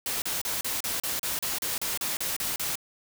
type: noise bursts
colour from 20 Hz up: white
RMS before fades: -30 dBFS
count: 14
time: 0.06-2.755 s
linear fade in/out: 2 ms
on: 160 ms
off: 35 ms
effects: none